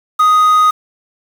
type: tone with quantisation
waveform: triangle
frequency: 1247 Hz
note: D#6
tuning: 3 cents sharp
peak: -5 dBFS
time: 0.19-0.71 s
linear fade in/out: 10 ms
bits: 5
effects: none